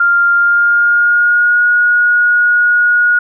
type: tone with pitch glide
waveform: sine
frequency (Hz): 1396.9 to 1446.2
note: F6 to F#6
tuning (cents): 0 to -40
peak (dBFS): -7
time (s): 0-3.19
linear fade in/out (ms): 5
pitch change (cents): +60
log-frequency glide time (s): 0.33-1.64
effects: none